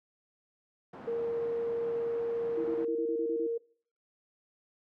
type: low-pass noise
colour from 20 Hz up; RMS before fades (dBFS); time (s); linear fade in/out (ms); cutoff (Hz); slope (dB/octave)
pink; -43; 0.93-2.85; 5; 1100; 12
type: tone with pitch glide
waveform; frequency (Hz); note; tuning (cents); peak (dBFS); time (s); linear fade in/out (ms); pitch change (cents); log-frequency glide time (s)
sine; 466.2 to 463.5; A#4 to A#4; 0 to -10; -29; 1.07-3.58; 10; -10; 2.35-3.1
type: tone bursts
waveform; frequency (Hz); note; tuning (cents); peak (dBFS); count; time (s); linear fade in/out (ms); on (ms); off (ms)
sine; 329.6; E4; 0; -32; 9; 2.57-3.468; 5; 74; 29
effects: noise-tail reverb RT60 0.5 s tail -22 dB re dry + high-pass 200 Hz 12 dB/octave